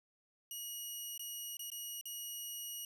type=tone with dropouts; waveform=10% pulse; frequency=2900 Hz; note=F#7; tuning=35 cents flat; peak=-34 dBFS; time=0.51-2.85 s; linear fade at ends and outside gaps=2 ms; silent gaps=1.178-1.194 / 1.57-1.593 / 1.702-1.717 / 2.012-2.055 s; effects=none